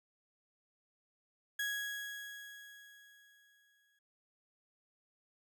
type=tone with exponential decay; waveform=35% pulse; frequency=1661.2 Hz; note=G#6; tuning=in tune; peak=-32 dBFS; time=1.59-3.99 s; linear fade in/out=5 ms; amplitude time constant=520 ms; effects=none